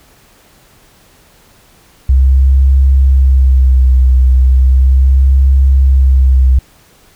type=tone with vibrato; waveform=sine; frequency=65.41 Hz; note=C2; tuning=in tune; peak=-4 dBFS; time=2.09-6.59 s; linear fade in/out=5 ms; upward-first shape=sine; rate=0.36 Hz; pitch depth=42 cents each way; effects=pink hiss -46 dBFS RMS until 7.15 s